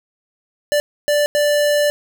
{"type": "tone bursts at uneven times", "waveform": "square", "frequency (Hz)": 587.3, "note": "D5", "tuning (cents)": 0, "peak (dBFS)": -14, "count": 3, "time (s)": [[0.72, 0.8], [1.08, 1.26], [1.35, 1.9]], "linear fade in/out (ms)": 0, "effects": []}